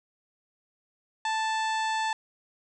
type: harmonic tone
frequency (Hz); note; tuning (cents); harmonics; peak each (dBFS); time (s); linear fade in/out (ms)
880; A5; 0; 1 / 2 / 3 / 4 / 5 / 6 / 7 / 8 / 9; -27 / -33 / -39 / -39 / -42 / -51 / -48 / -50 / -46; 1.25-2.13; 2
effects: none